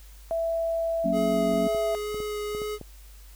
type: tone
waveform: sine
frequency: 662 Hz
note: E5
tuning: 7 cents sharp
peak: -24 dBFS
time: 0.31-1.95 s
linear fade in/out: 0 ms
type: chord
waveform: sine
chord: F# major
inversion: none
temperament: just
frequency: 185 / 231.2 / 277.5 Hz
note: F#3 / A#3 / C#4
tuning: 0 / -14 / +2 cents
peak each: -29 dBFS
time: 1.04-1.68 s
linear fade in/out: 10 ms
type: tone with vibrato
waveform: square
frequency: 420 Hz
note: G#4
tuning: 19 cents sharp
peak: -30 dBFS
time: 1.12-2.79 s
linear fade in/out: 50 ms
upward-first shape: sine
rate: 2.1 Hz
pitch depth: 10 cents each way
type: clicks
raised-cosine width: 2 ms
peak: -25 dBFS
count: 7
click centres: 1.541 / 1.748 / 2.145 / 2.203 / 2.549 / 2.618 / 2.813 s
effects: added 50 Hz sine -45 dBFS peak until 3.35 s + white hiss -55 dBFS RMS until 3.35 s